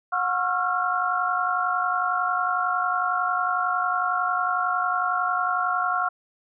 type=tone cluster; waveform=sine; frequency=726 / 1093 / 1347 / 1398 Hz; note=F#5 / C#6 / E6 / F6; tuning=-33 / -25 / +37 / +1 cents; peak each=-27 dBFS; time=0.12-6.09 s; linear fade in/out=10 ms; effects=none